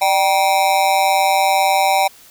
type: tone with amplitude modulation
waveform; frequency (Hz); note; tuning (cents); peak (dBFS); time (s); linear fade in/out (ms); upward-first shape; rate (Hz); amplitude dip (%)
square; 775; G5; -20; -9; 0.01-2.08; 10; sine; 178; 95
effects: white hiss -45 dBFS RMS until 2.3 s